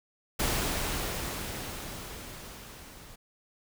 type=noise with level ramp; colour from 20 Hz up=pink; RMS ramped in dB=-28 to -50 dBFS; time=0.39-3.16 s; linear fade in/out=10 ms; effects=none